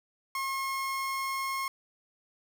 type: tone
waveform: 30% pulse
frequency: 1078 Hz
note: C#6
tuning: 49 cents flat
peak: -28 dBFS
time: 0.35-1.68 s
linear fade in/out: 2 ms
effects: 11-bit